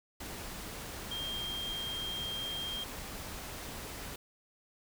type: tone in noise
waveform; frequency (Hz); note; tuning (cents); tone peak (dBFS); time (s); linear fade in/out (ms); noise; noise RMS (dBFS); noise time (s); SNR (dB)
sine; 3202; G7; +36; -36; 1.11-2.84; 5; pink; -43; 0.2-4.16; +4
effects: none